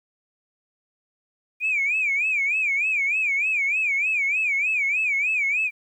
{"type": "tone with vibrato", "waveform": "sine", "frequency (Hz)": 2383, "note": "D7", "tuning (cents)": 25, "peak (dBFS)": -19, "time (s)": [1.6, 5.71], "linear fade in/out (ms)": 50, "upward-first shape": "sine", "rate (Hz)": 3.3, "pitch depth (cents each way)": 160, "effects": ["tanh soft clip ceiling -15 dBFS", "10-bit"]}